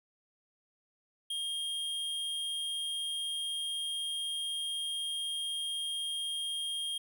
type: tone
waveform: square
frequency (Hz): 3228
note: G#7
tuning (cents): -50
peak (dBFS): -34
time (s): 1.3-6.98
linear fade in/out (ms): 5
effects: none